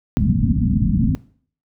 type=low-pass noise; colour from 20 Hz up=white; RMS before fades=-17 dBFS; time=0.17-1.15 s; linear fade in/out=0 ms; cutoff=260 Hz; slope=96 dB/octave; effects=noise-tail reverb RT60 0.5 s tail -20 dB re dry